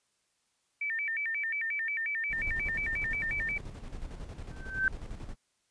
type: tone with vibrato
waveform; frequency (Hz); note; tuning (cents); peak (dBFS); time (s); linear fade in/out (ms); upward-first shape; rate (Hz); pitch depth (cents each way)
sine; 2041; C7; -44; -30; 0.81-3.58; 5; square; 5.6; 210
type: noise with tremolo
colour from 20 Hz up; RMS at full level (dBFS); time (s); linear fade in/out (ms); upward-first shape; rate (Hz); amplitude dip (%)
brown; -39; 2.29-5.36; 50; square; 11; 50
type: tone with exponential growth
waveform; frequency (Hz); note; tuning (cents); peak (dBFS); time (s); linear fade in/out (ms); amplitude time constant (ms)
sine; 1547; G6; -23; -21; 4.5-4.88; 1; 81
effects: white hiss -75 dBFS RMS until 5.7 s + resampled to 22050 Hz